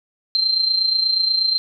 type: tone with amplitude modulation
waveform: sine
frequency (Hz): 4139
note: C8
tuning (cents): -20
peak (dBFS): -13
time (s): 0.35-1.58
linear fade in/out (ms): 0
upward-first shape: sine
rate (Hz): 28.3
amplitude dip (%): 60
effects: none